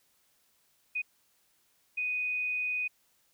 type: tone bursts at uneven times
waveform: sine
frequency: 2489 Hz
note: D#7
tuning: in tune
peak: -29 dBFS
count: 2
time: 0.95-1.02 / 1.97-2.88 s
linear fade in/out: 10 ms
effects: white hiss -70 dBFS RMS until 3.33 s